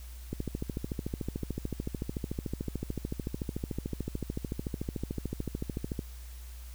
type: click train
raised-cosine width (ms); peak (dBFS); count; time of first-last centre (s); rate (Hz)
3; -20; 78; 0.33-5.992; 13.6
effects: added 60 Hz sine -42 dBFS peak until 6.74 s + white hiss -55 dBFS RMS until 6.74 s